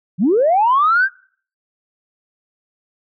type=linear sweep; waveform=sine; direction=up; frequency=150 to 1617 Hz; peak=-10 dBFS; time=0.18-1.09 s; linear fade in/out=50 ms; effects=noise-tail reverb RT60 0.5 s tail -23 dB re dry + tanh soft clip ceiling -6 dBFS